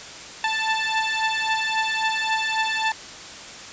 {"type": "beating tone pair", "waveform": "15% pulse", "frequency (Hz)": [880, 883.7], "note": ["A5", "A5"], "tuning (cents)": [0, 7], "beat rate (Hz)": 3.7, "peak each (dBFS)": -18, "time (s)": [0.44, 2.92], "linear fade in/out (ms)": 2, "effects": ["white hiss -38 dBFS RMS until 3.72 s", "resampled to 16000 Hz"]}